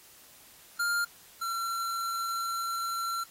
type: tone pair in turn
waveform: square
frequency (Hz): 1400 / 1360.1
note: F6 / F6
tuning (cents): +4 / -46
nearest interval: minor second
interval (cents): 50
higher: first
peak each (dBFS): -27 / -31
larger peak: first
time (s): 0.79-1.05 / 1.41-3.24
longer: second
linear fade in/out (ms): 10
effects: white hiss -55 dBFS RMS until 3.3 s + AAC 48 kbps